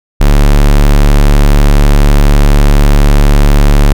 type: tone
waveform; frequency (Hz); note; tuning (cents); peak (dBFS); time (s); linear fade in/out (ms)
square; 36.03; D1; -32; -3; 0.2-3.93; 10
effects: none